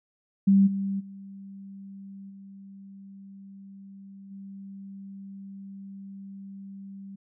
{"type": "tone with level steps", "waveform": "sine", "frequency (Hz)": 196, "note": "G3", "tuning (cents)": 0, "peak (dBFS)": [-15, -26, -40, -43, -39], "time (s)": [0.47, 7.16], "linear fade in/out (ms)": 10, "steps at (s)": [0.66, 0.99, 2.29, 4.3], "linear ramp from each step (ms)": 20, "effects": []}